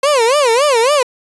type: tone with vibrato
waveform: 30% pulse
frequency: 519 Hz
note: C5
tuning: 14 cents flat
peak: -7 dBFS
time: 0.03-1.03 s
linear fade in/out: 5 ms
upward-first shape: sine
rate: 3.6 Hz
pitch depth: 250 cents each way
effects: resampled to 24000 Hz